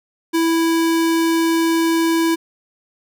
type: tone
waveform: square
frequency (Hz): 329.6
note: E4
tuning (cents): 0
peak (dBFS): -15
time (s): 0.33-2.36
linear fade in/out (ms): 20
effects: none